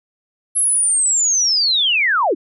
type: linear sweep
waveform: sine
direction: down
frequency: 11090 to 246.9 Hz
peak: -13 dBFS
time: 0.55-2.35 s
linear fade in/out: 20 ms
effects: none